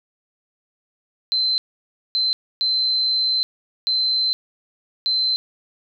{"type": "tone bursts at uneven times", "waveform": "sine", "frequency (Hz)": 4081, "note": "C8", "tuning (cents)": -44, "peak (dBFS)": -17, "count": 5, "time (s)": [[1.32, 1.58], [2.15, 2.33], [2.61, 3.43], [3.87, 4.33], [5.06, 5.36]], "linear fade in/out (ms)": 0, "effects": []}